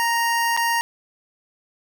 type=tone with dropouts; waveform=25% pulse; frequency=932.3 Hz; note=A#5; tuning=in tune; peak=-15 dBFS; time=0-0.81 s; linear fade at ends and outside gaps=0 ms; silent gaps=0.566-0.574 s; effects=none